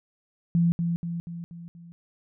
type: tone with echo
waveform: sine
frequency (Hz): 170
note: F3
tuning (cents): -46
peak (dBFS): -18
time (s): 0.55-0.72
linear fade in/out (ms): 0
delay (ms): 240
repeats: 5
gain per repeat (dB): -5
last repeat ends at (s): 1.92
effects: none